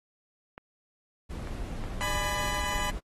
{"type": "clicks", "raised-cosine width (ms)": 0.5, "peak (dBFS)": -27, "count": 3, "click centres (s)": [0.579, 1.473, 1.839]}
{"type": "noise", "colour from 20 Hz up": "brown", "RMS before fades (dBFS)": -35, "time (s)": [1.29, 3], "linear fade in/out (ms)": 20}
{"type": "chord", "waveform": "20% pulse", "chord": "G# diminished", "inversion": "second", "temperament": "just", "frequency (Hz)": [598, 830.6, 996.7], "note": ["D5", "G#5", "B5"], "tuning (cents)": [31, 0, 16], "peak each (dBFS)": [-33, -32, -27], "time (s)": [2.01, 2.9], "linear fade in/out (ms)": 0}
{"effects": ["AAC 32 kbps"]}